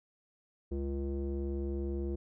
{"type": "tone with low-pass filter", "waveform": "square", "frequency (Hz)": 69.3, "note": "C#2", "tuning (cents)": 0, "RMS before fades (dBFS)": -35, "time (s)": [0.71, 2.16], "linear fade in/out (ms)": 10, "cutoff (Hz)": 390, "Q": 4.8, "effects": []}